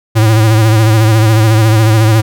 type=tone with vibrato; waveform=square; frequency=110 Hz; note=A2; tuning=in tune; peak=-6 dBFS; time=0.15-2.22 s; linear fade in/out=20 ms; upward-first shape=sine; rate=14 Hz; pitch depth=54 cents each way; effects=none